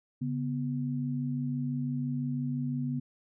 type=tone pair together; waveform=sine; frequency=140.97 / 246.9 Hz; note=C#3 / B3; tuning=+29 / 0 cents; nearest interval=minor seventh; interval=971 cents; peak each=-32 / -32 dBFS; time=0.21-3 s; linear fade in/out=10 ms; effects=none